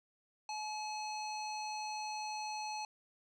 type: tone with low-pass filter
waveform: square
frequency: 854 Hz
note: G#5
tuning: 48 cents sharp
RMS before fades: -41 dBFS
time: 0.49-2.85 s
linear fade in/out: 2 ms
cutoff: 5500 Hz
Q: 2.9
effects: none